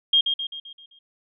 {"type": "tone with echo", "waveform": "sine", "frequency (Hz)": 3228, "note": "G#7", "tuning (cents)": -50, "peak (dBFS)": -14, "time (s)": [0.13, 0.21], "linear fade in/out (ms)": 5, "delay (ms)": 130, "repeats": 6, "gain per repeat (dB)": -6, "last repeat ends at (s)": 0.99, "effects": []}